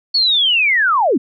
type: linear sweep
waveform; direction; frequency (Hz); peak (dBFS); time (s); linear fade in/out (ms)
sine; down; 4472 to 207.7; -11; 0.14-1.18; 10
effects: none